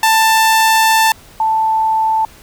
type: tone pair in turn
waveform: sawtooth / sine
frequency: 887 / 881.9 Hz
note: A5 / A5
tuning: +14 / +4 cents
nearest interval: unison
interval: 10 cents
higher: first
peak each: -5 / -11 dBFS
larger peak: first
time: 0.03-1.12 / 1.4-2.25 s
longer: first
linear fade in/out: 2 ms
effects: pink hiss -42 dBFS RMS until 2.42 s